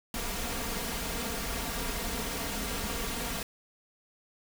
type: noise with comb filter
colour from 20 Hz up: pink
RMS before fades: -34 dBFS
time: 0.14-3.43 s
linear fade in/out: 2 ms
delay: 4.3 ms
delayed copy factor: +0.65
effects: none